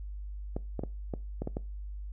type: clicks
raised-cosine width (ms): 2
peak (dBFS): -20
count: 7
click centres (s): 0.565 / 0.793 / 0.836 / 1.138 / 1.42 / 1.474 / 1.569
effects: noise-tail reverb RT60 0.3 s tail -21 dB re dry + added 50 Hz sine -37 dBFS peak until 2.12 s